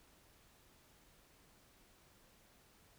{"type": "silence", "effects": ["pink hiss -67 dBFS RMS until 2.98 s"]}